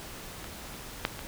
clicks, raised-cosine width 0.3 ms, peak -24 / -28 / -9 / -23 dBFS, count 4, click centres 0.443 / 0.741 / 1.051 / 1.192 s, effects pink hiss -43 dBFS RMS until 1.27 s

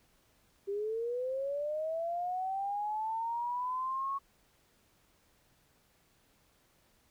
sine linear sweep, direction up, 392 to 1109 Hz, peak -32 dBFS, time 0.67-4.19 s, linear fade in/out 20 ms, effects pink hiss -69 dBFS RMS until 7.1 s

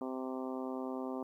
harmonic tone, 130 Hz, C3, 11 cents flat, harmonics 2 / 3 / 4 / 5 / 6 / 7 / 8 / 9, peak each -39 / -43 / -45 / -47 / -49 / -50 / -51 / -52 dBFS, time 0.01-1.23 s, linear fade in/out 2 ms, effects 12-bit

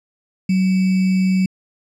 sine tone with sample-and-hold, 187.7 Hz, F#3, 25 cents sharp, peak -13 dBFS, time 0.49-1.46 s, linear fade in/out 5 ms, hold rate 2450 Hz, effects low-pass 7000 Hz 12 dB/octave

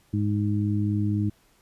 harmonic tone, 103.83 Hz, G#2, in tune, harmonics 1 / 2 / 3, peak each -24 / -27 / -29 dBFS, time 0.13-1.3 s, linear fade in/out 10 ms, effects pink hiss -62 dBFS RMS until 1.61 s + resampled to 32000 Hz

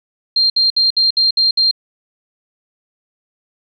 sine tone bursts, 4186 Hz, C8, in tune, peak -10 dBFS, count 7, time 0.36-1.712 s, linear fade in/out 5 ms, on 140 ms, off 62 ms, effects none

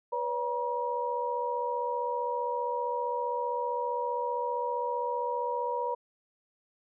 sine tone cluster, 490.7 / 566 / 956 Hz, B4 / C#5 / A#5, -11 / +36 / +43 cents, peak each -33 / -37 / -31 dBFS, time 0.12-5.95 s, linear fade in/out 10 ms, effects none

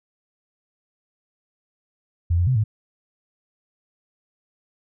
sine tone with pitch steps, 85.5 / 88 / 129.3 / 107.7 Hz, F2 / F2 / C3 / A2, -36 / +14 / -20 / -37 cents, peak -16 dBFS, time 2.3-2.64 s, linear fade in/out 10 ms, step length 85 ms, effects none

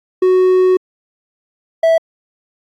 triangle tone pair in turn, 370 / 655.3 Hz, F#4 / E5, 0 / -10 cents, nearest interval minor seventh, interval 990 cents, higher second, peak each -6 dBFS, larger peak neither, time 0.22-0.77 / 1.83-1.98 s, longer first, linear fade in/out 5 ms, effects AAC 64 kbps

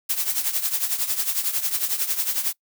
blue noise with tremolo, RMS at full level -21 dBFS, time 0.09-2.53 s, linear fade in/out 10 ms, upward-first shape triangle, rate 11 Hz, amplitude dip 80%, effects noise-tail reverb RT60 0.1 s tail -23 dB re dry

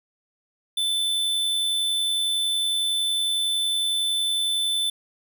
square tone with amplitude modulation, 3520 Hz, A7, in tune, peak -21 dBFS, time 0.77-4.9 s, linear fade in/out 5 ms, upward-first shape sine, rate 90.9 Hz, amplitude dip 25%, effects none

